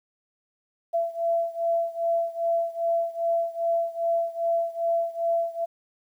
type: beating tone pair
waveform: sine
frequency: 672 / 674.5 Hz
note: E5 / E5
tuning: +33 / +40 cents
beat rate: 2.5 Hz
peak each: -25 / -27 dBFS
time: 0.93-5.66 s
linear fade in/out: 20 ms
effects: 10-bit